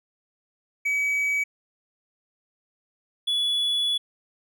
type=tone pair in turn; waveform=triangle; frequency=2277 / 3412 Hz; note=C#7 / G#7; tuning=+46 / +46 cents; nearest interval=perfect fifth; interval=700 cents; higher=second; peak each=-20 dBFS; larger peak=neither; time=0.85-1.44 / 3.27-3.98 s; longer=second; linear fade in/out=10 ms; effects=none